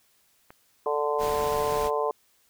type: click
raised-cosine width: 0.5 ms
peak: -30 dBFS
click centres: 0.505 s
type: harmonic tone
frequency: 147.3 Hz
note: D3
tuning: 6 cents sharp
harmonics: 3 / 4 / 5 / 6 / 7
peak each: -27 / -30 / -33 / -33 / -30 dBFS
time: 0.86-2.11 s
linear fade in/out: 2 ms
type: noise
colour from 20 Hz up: pink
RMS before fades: -36 dBFS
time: 1.18-1.91 s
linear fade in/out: 50 ms
effects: white hiss -65 dBFS RMS until 2.49 s